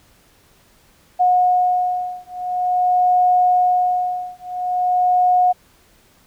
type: beating tone pair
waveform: sine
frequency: 725 / 725.47 Hz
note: F#5 / F#5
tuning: -35 / -34 cents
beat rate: 0.47 Hz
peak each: -17 dBFS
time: 1.19-5.53 s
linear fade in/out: 20 ms
effects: pink hiss -54 dBFS RMS until 6.26 s